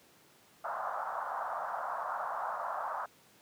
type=band-pass noise; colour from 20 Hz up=pink; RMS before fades=-37 dBFS; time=0.64-3.06 s; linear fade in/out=5 ms; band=640 to 1400 Hz; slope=48 dB/octave; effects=pink hiss -62 dBFS RMS until 3.41 s + high-pass 150 Hz 12 dB/octave